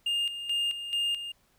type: tone with tremolo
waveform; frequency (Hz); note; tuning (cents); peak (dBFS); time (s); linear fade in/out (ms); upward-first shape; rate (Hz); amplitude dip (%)
triangle; 2819; F7; +16; -24; 0.06-1.32; 5; square; 2.3; 65
effects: pink hiss -67 dBFS RMS until 1.58 s